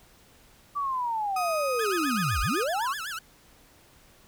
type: linear two-way sweep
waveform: sine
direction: down then up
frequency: 1168 to 40.73 to 1168 Hz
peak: -26 dBFS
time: 0.75-2.94 s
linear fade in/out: 20 ms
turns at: 2.42 s
type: tone with pitch glide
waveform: 35% pulse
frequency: 1251 to 1235.9 Hz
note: D#6 to D#6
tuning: +9 to -12 cents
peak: -27 dBFS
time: 1.36-2.64 s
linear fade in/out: 5 ms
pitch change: -21 cents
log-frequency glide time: 2.04-2.39 s
type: tone with vibrato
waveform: sawtooth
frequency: 1500 Hz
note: F#6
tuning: 23 cents sharp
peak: -29 dBFS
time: 1.79-3.19 s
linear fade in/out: 5 ms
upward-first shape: sine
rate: 7.9 Hz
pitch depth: 260 cents each way
effects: pink hiss -57 dBFS RMS until 4.27 s